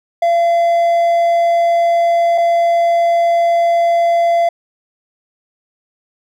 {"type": "tone pair in turn", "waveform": "triangle", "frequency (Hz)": [682, 682], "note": ["F5", "F5"], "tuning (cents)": [-41, -41], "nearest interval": "unison", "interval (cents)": 0, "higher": "neither", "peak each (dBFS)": -8, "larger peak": "neither", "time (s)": [[0.22, 2.38], [2.38, 4.49]], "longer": "first", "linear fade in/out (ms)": 5, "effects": []}